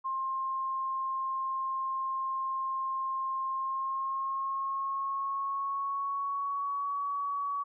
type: tone with pitch glide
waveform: sine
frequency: 1061 to 1130.6 Hz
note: C6 to C#6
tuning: +24 to +34 cents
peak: -30 dBFS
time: 0.04-7.64 s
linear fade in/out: 20 ms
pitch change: +110 cents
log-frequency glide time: 3.5-7.02 s
effects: none